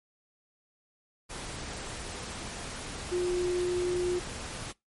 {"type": "tone in noise", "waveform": "sine", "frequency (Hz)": 357.5, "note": "F4", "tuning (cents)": 41, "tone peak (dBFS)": -26, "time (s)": [3.11, 4.2], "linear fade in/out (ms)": 20, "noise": "pink", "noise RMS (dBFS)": -39, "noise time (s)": [1.29, 4.73], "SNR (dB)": 10, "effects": ["noise-tail reverb RT60 0.2 s tail -24 dB re dry", "MP3 48 kbps"]}